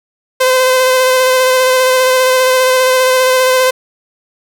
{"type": "tone with vibrato", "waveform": "sawtooth", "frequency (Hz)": 514, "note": "C5", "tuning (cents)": -31, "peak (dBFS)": -4, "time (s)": [0.4, 3.71], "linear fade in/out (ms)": 10, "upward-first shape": "square", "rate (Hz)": 15, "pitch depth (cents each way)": 13, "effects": []}